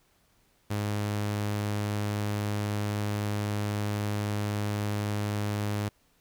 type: tone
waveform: sawtooth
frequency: 103.8 Hz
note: G#2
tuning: in tune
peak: -24 dBFS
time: 0.7-5.89 s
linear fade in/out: 10 ms
effects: pink hiss -67 dBFS RMS until 6.2 s